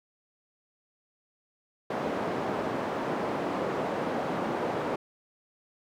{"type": "band-pass noise", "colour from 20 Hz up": "white", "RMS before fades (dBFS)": -31, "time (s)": [1.9, 4.96], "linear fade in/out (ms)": 5, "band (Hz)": [190, 710], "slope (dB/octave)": 12, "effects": []}